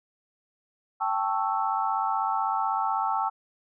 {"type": "chord", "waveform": "sine", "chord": "A dominant seventh", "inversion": "third", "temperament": "equal", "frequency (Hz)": [784, 880, 1108.7, 1318.5], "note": ["G5", "A5", "C#6", "E6"], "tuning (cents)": [0, 0, 0, 0], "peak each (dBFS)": [-29, -28, -32, -30], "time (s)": [1, 3.3], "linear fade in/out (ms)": 20, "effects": []}